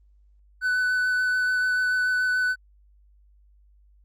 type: tone with vibrato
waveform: triangle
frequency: 1499 Hz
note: F#6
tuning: 22 cents sharp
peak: -19 dBFS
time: 0.61-2.56 s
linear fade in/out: 50 ms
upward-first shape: sine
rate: 6.9 Hz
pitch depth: 11 cents each way
effects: added 50 Hz sine -54 dBFS peak until 4.04 s + Opus 32 kbps